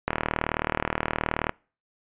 click train, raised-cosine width 0.5 ms, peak -8 dBFS, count 56, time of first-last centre 0.08-1.494 s, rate 38.9 Hz, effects noise-tail reverb RT60 0.4 s tail -26 dB re dry + resampled to 8000 Hz

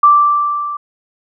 sine tone with level ramp, 1172 Hz, D6, 4 cents flat, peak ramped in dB -3 to -20 dBFS, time 0.03-0.77 s, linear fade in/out 5 ms, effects none

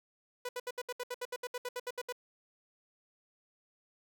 sawtooth tone bursts, 493.9 Hz, B4, in tune, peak -32 dBFS, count 16, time 0.45-2.125 s, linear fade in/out 5 ms, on 40 ms, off 69 ms, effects none

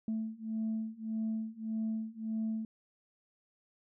sine beating tone pair, 220 / 221.7 Hz, A3 / A3, 0 / +13 cents, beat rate 1.7 Hz, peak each -36 / -35 dBFS, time 0.08-2.65 s, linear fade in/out 2 ms, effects tanh soft clip ceiling -28 dBFS

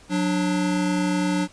square tone pair together, 182.4 / 294.6 Hz, F#3 / D4, -24 / +6 cents, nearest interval minor sixth, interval 830 cents, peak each -24 dBFS, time 0.09-1.48 s, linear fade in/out 50 ms, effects pink hiss -51 dBFS RMS until 1.52 s + resampled to 22050 Hz

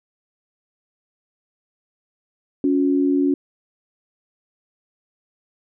sine tone pair together, 280 / 360.6 Hz, C#4 / F#4, +18 / -45 cents, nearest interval major third, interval 437 cents, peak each -16 / -22 dBFS, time 2.64-3.34 s, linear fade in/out 2 ms, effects none

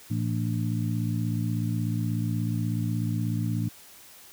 harmonic tone with a mistuned harmonic, 56.5 Hz, A1, 47 cents sharp, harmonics 2 / 3 / 4 / 5, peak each -27 / -31 / -33 / -35 dBFS, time 0.1-3.69 s, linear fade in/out 10 ms, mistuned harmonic 5, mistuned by +68 cents, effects white hiss -50 dBFS RMS until 4.32 s

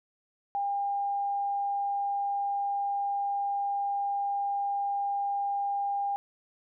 sine tone, 803 Hz, G5, 41 cents sharp, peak -27 dBFS, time 0.55-6.16 s, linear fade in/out 0 ms, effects none

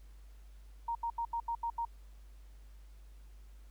sine tone bursts, 932.3 Hz, A#5, in tune, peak -32 dBFS, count 7, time 0.88-1.851 s, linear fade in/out 5 ms, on 71 ms, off 79 ms, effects added 50 Hz sine -51 dBFS peak until 3.7 s + pink hiss -69 dBFS RMS until 3.7 s

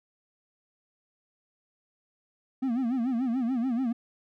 triangle tone with vibrato, 246.9 Hz, B3, in tune, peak -23 dBFS, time 2.62-3.93 s, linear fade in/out 10 ms, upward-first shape sine, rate 6.9 Hz, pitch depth 150 cents each way, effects none

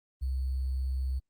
sine tone with sample-and-hold, 65.41 Hz, C2, in tune, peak -28 dBFS, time 0.21-1.2 s, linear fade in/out 20 ms, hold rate 4410 Hz, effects Opus 24 kbps

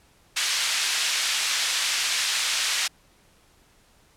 pink band-pass noise, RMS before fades -25 dBFS, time 0.36-2.88 s, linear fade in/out 10 ms, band 2300 to 7500 Hz, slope 12 dB/octave, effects pink hiss -59 dBFS RMS until 4.16 s + low-pass 12000 Hz 12 dB/octave

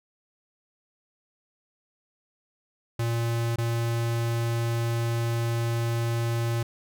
square tone with dropouts, 116.54 Hz, A#2, in tune, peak -25 dBFS, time 2.99-6.63 s, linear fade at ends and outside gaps 5 ms, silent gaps 3.56-3.582 s, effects none

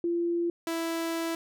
sine / sawtooth tone pair in turn, 342.6 / 330.6 Hz, F4 / E4, -33 / +5 cents, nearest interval minor second, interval 62 cents, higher first, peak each -25 dBFS, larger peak neither, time 0.04-0.5 / 0.67-1.35 s, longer second, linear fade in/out 2 ms, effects none

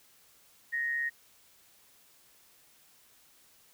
sine tone with amplitude modulation, 1864.7 Hz, A#6, in tune, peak -27 dBFS, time 0.72-1.1 s, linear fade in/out 20 ms, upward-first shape sine, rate 138 Hz, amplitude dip 45%, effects white hiss -62 dBFS RMS until 3.73 s

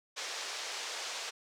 white band-pass noise, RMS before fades -40 dBFS, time 0.16-1.31 s, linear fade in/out 20 ms, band 430 to 6400 Hz, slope 24 dB/octave, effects none

